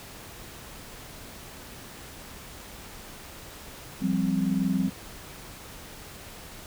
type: chord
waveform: sine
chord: F suspended second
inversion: none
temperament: equal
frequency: 174.61 / 196 / 261.6 Hz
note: F3 / G3 / C4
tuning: 0 / 0 / 0 cents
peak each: -28 / -26 / -28 dBFS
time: 4.01-4.9 s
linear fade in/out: 20 ms
effects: pink hiss -44 dBFS RMS until 6.66 s